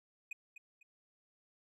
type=tone with echo; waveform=triangle; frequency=2489 Hz; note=D#7; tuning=in tune; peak=-38 dBFS; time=0.31-0.33 s; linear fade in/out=5 ms; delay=250 ms; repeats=2; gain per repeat=-10 dB; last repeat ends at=0.83 s; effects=none